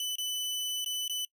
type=tone with dropouts; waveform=sawtooth; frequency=2996 Hz; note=F#7; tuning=21 cents sharp; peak=-28 dBFS; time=0-1.25 s; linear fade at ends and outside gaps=2 ms; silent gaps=0.156-0.183 / 0.846-0.86 / 1.08-1.096 s; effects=noise-tail reverb RT60 0.1 s tail -23 dB re dry